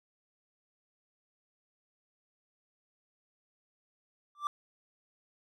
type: tone with exponential growth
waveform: triangle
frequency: 1174.7 Hz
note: D6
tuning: in tune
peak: -24 dBFS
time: 4.35-4.47 s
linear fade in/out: 1 ms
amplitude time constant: 26 ms
effects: none